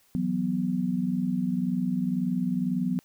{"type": "chord", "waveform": "sine", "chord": "E suspended second", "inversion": "none", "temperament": "equal", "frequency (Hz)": [164.81, 185, 246.9], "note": ["E3", "F#3", "B3"], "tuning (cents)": [0, 0, 0], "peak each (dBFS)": [-33, -27, -28], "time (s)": [0.15, 2.99], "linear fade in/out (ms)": 0, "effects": ["white hiss -63 dBFS RMS until 3.04 s"]}